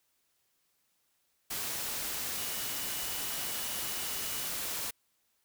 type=tone in noise; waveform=sine; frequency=2936 Hz; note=F#7; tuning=14 cents flat; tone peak=-47 dBFS; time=2.37-4.48 s; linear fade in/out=10 ms; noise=white; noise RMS=-36 dBFS; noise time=1.5-4.91 s; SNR=-14 dB; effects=white hiss -75 dBFS RMS until 5.44 s